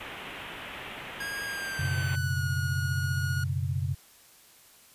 white low-pass noise, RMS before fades -41 dBFS, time 0-2.16 s, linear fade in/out 10 ms, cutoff 3200 Hz, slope 48 dB/octave
45% pulse tone with pitch glide, 1632 to 1445.6 Hz, G#6 to F#6, -31 to -41 cents, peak -33 dBFS, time 1.2-3.44 s, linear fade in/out 5 ms, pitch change -210 cents, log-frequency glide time 1.44-2.44 s
sine chord, F# suspended fourth, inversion none, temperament equal, 92.5 / 123.47 / 138.59 Hz, F#2 / B2 / C#3, 0 / 0 / 0 cents, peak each -30 / -33 / -31 dBFS, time 1.79-3.95 s, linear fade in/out 5 ms
effects white hiss -56 dBFS RMS until 4.94 s + resampled to 32000 Hz

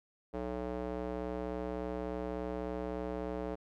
square tone with band-pass filter, 61.74 Hz, B1, in tune, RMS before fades -38 dBFS, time 0.33-3.56 s, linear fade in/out 20 ms, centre 500 Hz, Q 1.5, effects none

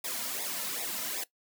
white noise with flanger, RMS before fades -35 dBFS, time 0.04-1.24 s, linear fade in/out 5 ms, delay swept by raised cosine 0.67 to 2.67 ms, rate 2.6 Hz, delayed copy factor -0.95, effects noise-tail reverb RT60 0.1 s tail -18 dB re dry + high-pass 200 Hz 12 dB/octave

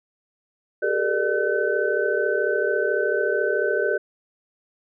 sine tone cluster, 388.9 / 422.8 / 467.1 / 596 / 1520 Hz, G4 / G#4 / A#4 / D5 / F#6, -14 / +31 / +3 / +25 / +46 cents, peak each -26 dBFS, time 0.82-3.98 s, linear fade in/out 10 ms, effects none

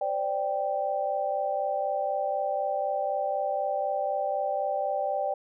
sine chord, C suspended second, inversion none, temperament equal, 523.3 / 587.3 / 784 Hz, C5 / D5 / G5, 0 / 0 / 0 cents, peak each -34 / -29 / -29 dBFS, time 0.01-5.34 s, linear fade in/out 5 ms, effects none

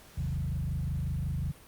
sine tone with frequency modulation, 107.2 Hz, A2, 45 cents flat, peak -29 dBFS, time 0.17-1.52 s, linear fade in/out 10 ms, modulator 25.5 Hz, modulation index 2.2, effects pink hiss -54 dBFS RMS until 1.67 s + Opus 48 kbps

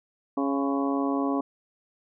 harmonic tone with a mistuned harmonic, 138.59 Hz, C#3, in tune, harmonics 2 / 3 / 4 / 5 / 6 / 7 / 8, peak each -25 / -33 / -35 / -34 / -38 / -36 / -35 dBFS, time 0.37-1.41 s, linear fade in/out 5 ms, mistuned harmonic 7, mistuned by +59 cents, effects none

